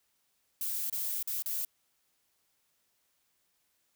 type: noise with dropouts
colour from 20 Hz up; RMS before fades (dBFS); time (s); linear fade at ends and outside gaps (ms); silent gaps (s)
violet; -34; 0.61-1.65; 2; 0.899-0.926 / 1.228-1.274 / 1.423-1.459
effects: white hiss -75 dBFS RMS until 3.95 s